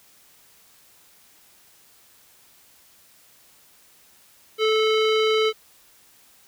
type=tone with low-pass filter; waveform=square; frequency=436.3 Hz; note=A4; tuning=15 cents flat; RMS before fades=-20 dBFS; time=4.58-5.53 s; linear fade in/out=50 ms; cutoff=3500 Hz; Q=2.8; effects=white hiss -55 dBFS RMS until 6.47 s